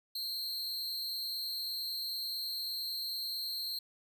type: tone with amplitude modulation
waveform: 45% pulse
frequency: 4186 Hz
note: C8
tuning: in tune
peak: -31 dBFS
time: 0.15-3.79 s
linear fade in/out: 5 ms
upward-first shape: sine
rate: 229 Hz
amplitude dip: 85%
effects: none